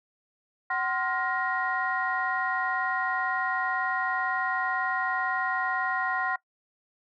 sine tone cluster, 753 / 1049 / 1415 / 1882 Hz, F#5 / C6 / F6 / A#6, +30 / +4 / +22 / +16 cents, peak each -31 dBFS, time 0.7-6.36 s, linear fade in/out 5 ms, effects noise-tail reverb RT60 0.1 s tail -21 dB re dry + tanh soft clip ceiling -15 dBFS

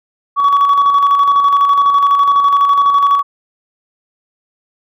sine tone with tremolo, 1129 Hz, C#6, 31 cents sharp, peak -4 dBFS, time 0.36-3.23 s, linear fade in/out 50 ms, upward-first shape square, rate 12 Hz, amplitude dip 45%, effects tanh soft clip ceiling -5 dBFS

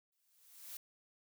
blue noise with exponential growth, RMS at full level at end -45 dBFS, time 0.12-0.77 s, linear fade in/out 2 ms, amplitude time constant 140 ms, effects none

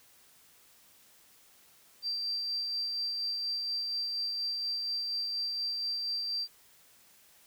sine tone with tremolo, 4699 Hz, D8, in tune, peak -30 dBFS, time 2.02-6.48 s, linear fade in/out 50 ms, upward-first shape sine, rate 4.2 Hz, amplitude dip 25%, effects white hiss -61 dBFS RMS until 7.46 s

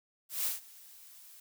blue noise with ADSR envelope, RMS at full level -31 dBFS, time 0.29-1.4 s, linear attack 160 ms, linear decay 150 ms, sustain -23 dB, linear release 4 ms, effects none

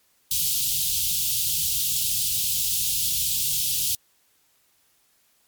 white band-stop noise, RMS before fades -24 dBFS, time 0.31-3.95 s, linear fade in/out 2 ms, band 170 to 2900 Hz, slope 48 dB/octave, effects white hiss -64 dBFS RMS until 5.47 s + MP3 96 kbps

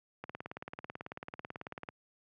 click train, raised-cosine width 0.5 ms, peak -26 dBFS, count 31, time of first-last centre 0.24-1.888 s, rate 18.2 Hz, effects high-pass 100 Hz 12 dB/octave

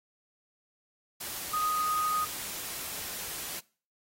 sine tone in noise, 1244.5 Hz, D#6, in tune, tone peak -27 dBFS, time 1.53-2.25 s, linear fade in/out 10 ms, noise white, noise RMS -38 dBFS, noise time 1.2-3.6 s, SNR +8 dB, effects noise-tail reverb RT60 0.4 s tail -22 dB re dry + AAC 48 kbps

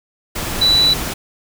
sine tone in noise, 3957 Hz, B7, 3 cents sharp, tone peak -10 dBFS, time 0.61-0.94 s, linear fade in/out 10 ms, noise pink, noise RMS -23 dBFS, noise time 0.35-1.14 s, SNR +10 dB, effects none

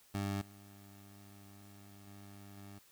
20% pulse tone with level steps, 99.8 Hz, G2, 32 cents sharp, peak -30 / -50 / -47 / -45 dBFS, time 0.14-2.79 s, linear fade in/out 10 ms, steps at 0.41 / 2.07 / 2.57 s, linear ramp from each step 5 ms, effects white hiss -65 dBFS RMS until 2.91 s

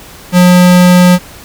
square tone, 179.4 Hz, F3, 47 cents sharp, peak -3 dBFS, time 0.32-1.19 s, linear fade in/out 50 ms, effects pink hiss -33 dBFS RMS until 1.44 s

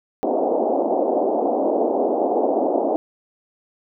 white band-pass noise, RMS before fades -20 dBFS, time 0.23-2.96 s, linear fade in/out 0 ms, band 250 to 760 Hz, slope 48 dB/octave, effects none

